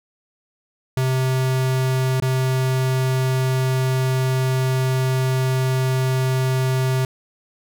square tone with dropouts, 130.3 Hz, C3, 7 cents flat, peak -18 dBFS, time 0.97-7.05 s, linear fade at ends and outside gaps 2 ms, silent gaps 2.201-2.222 s, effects none

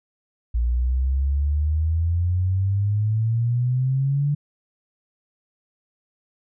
sine exponential sweep, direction up, 57.7 to 146.83 Hz, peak -18 dBFS, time 0.54-4.35 s, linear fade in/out 10 ms, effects none

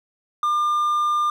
triangle tone, 1200 Hz, D6, 37 cents sharp, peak -16 dBFS, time 0.43-1.3 s, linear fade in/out 2 ms, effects none

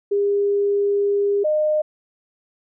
sine tone pair in turn, 404.2 / 611 Hz, G#4 / D#5, -47 / -32 cents, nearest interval perfect fifth, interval 715 cents, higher second, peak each -16 dBFS, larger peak neither, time 0.11-1.44 / 1.44-1.82 s, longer first, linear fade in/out 10 ms, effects none

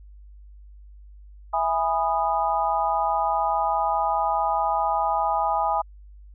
sine chord, E major seventh, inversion none, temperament just, 659.3 / 824.1 / 988.9 / 1236.1 Hz, E5 / G#5 / B5 / D#6, 0 / -14 / +2 / -12 cents, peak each -28 / -23 / -27 / -28 dBFS, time 1.53-5.82 s, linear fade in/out 10 ms, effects added 50 Hz sine -43 dBFS peak until 6.34 s

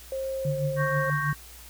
sine tone, 533 Hz, C5, 32 cents sharp, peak -28 dBFS, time 0.12-1.1 s, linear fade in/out 2 ms
sine tone with tremolo, 146.7 Hz, D3, 2 cents flat, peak -23 dBFS, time 0.45-1.33 s, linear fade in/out 2 ms, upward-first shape triangle, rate 6.2 Hz, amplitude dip 80%
sine chord, G diminished, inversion second, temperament equal, 1108.7 / 1568 / 1864.7 Hz, Db6 / G6 / Bb6, 0 / 0 / 0 cents, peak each -30 / -30 / -33 dBFS, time 0.76-1.35 s, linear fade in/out 50 ms
effects added 60 Hz sine -48 dBFS peak until 1.69 s + white hiss -48 dBFS RMS until 1.69 s

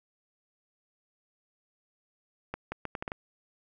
accelerating click train, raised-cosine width 0.5 ms, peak -19 dBFS, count 7, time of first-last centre 2.54-3.119 s, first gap 180 ms, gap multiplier 0.74, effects none

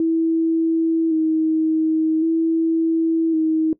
sine tone with vibrato, 321.8 Hz, E4, 42 cents flat, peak -15 dBFS, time 0-3.73 s, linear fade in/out 2 ms, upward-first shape square, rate 0.45 Hz, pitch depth 25 cents each way, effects noise-tail reverb RT60 0.1 s tail -18 dB re dry

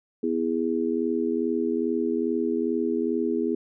sine chord, E major, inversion second, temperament just, 247.2 / 329.6 / 412 Hz, B3 / E4 / G#4, +2 / 0 / -14 cents, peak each -27 dBFS, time 0.23-3.55 s, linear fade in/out 5 ms, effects none

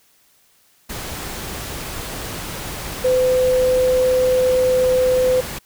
sine tone in noise, 509 Hz, C5, 48 cents flat, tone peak -13 dBFS, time 3.04-5.41 s, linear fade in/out 10 ms, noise pink, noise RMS -29 dBFS, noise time 0.89-5.59 s, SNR +13 dB, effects white hiss -57 dBFS RMS until 5.65 s

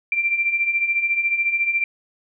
sine beating tone pair, 2349 / 2363 Hz, D7 / D7, 0 / +10 cents, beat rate 14 Hz, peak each -25 / -19 dBFS, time 0.12-1.84 s, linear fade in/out 2 ms, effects none

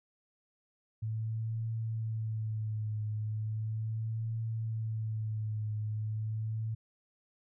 sine tone with vibrato, 109.8 Hz, A2, 3 cents flat, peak -32 dBFS, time 1.02-6.75 s, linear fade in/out 10 ms, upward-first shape triangle, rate 0.37 Hz, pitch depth 50 cents each way, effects none

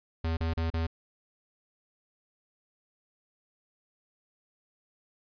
square tone bursts, 81.9 Hz, E2, 11 cents flat, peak -28 dBFS, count 4, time 0.24-0.868 s, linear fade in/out 5 ms, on 130 ms, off 36 ms, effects resampled to 11025 Hz + 11-bit

